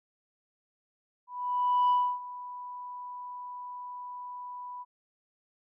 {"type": "tone with ADSR envelope", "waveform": "sine", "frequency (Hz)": 987.8, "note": "B5", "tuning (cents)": 0, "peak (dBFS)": -19, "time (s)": [1.27, 4.85], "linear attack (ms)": 630, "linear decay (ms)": 290, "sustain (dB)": -19, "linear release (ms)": 34, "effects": ["tanh soft clip ceiling -19 dBFS"]}